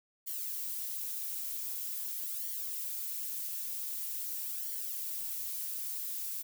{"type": "noise with flanger", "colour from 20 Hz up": "violet", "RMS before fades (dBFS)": -38, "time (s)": [0.26, 6.43], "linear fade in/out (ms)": 20, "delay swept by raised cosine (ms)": [0.78, 6.48], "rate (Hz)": 0.45, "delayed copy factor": -0.7, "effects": []}